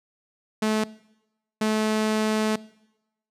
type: tone bursts at uneven times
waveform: sawtooth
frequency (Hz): 216.4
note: A3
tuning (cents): -29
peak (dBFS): -17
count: 2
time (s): 0.62-0.84 / 1.61-2.56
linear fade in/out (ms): 5
effects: noise-tail reverb RT60 0.9 s tail -21 dB re dry + low-pass 10000 Hz 12 dB/octave